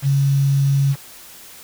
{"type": "tone with quantisation", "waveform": "sine", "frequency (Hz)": 138.59, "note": "C#3", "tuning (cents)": 0, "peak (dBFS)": -13, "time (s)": [0.02, 0.96], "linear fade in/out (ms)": 50, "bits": 6, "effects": ["white hiss -41 dBFS RMS until 1.63 s"]}